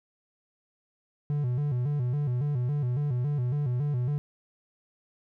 triangle tone with vibrato, 134.3 Hz, C3, 46 cents sharp, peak -23 dBFS, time 1.3-4.18 s, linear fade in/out 0 ms, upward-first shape square, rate 3.6 Hz, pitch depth 150 cents each way, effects none

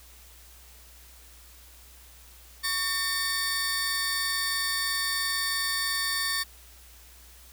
sawtooth tone cluster, 1120 / 1811 / 4539 Hz, C#6 / A6 / C#8, +18 / +49 / +40 cents, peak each -32 / -26 / -27 dBFS, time 2.63-6.44 s, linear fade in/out 20 ms, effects added 60 Hz sine -52 dBFS peak until 7.52 s + white hiss -53 dBFS RMS until 7.52 s

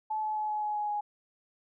sine tone with pitch steps, 864 / 858.5 / 853.1 / 847.7 / 842.3 / 837 / 831.7 Hz, A5 / A5 / G#5 / G#5 / G#5 / G#5 / G#5, -32 / -43 / +46 / +35 / +24 / +13 / +2 cents, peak -29 dBFS, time 0.1-1.01 s, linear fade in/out 10 ms, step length 130 ms, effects none

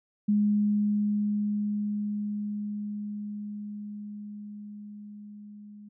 sine tone with level ramp, 207.7 Hz, G#3, in tune, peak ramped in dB -20 to -44 dBFS, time 0.28-5.89 s, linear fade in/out 10 ms, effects none

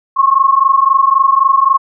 sine tone pair together, 1072 / 1095.8 Hz, C6 / C#6, +42 / -20 cents, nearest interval unison, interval 38 cents, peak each -10 dBFS, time 0.16-1.78 s, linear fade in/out 20 ms, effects none

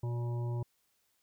harmonic tone with a mistuned harmonic, 120.2 Hz, B2, 46 cents flat, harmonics 1 / 3 / 5 / 7 / 8, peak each -32 / -44 / -50 / -53 / -51 dBFS, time 0.03-0.63 s, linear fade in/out 5 ms, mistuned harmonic 5, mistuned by -45 cents, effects white hiss -75 dBFS RMS until 1.22 s

